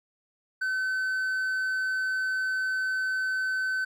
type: tone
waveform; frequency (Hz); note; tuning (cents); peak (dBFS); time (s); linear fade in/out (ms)
triangle; 1524; G6; -49; -24; 0.61-3.85; 10
effects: none